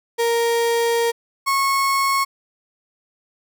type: tone pair in turn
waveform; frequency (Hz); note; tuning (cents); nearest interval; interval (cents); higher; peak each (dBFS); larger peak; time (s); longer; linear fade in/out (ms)
35% pulse; 466.2 / 1095.4; A#4 / C#6; 0 / -21; octave + minor third; 1479; second; -15; neither; 0.18-1.12 / 1.46-2.25; first; 20
effects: none